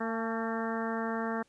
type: harmonic tone with a mistuned harmonic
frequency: 226.5 Hz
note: A#3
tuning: 50 cents flat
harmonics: 1 / 2 / 3 / 4 / 5 / 6 / 7 / 8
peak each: -34 / -37 / -39 / -40 / -41 / -42 / -42 / -43 dBFS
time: 0-1.43 s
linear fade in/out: 10 ms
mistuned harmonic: 4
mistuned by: -38 cents
effects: pink hiss -68 dBFS RMS until 1.48 s + resampled to 22050 Hz